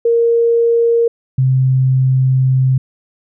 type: tone pair in turn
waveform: sine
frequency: 465.8 / 130.71 Hz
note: A#4 / C3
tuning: -1 / -1 cents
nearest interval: octave + minor seventh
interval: 2200 cents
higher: first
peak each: -9 dBFS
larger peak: neither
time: 0.05-1.08 / 1.38-2.78 s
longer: second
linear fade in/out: 5 ms
effects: none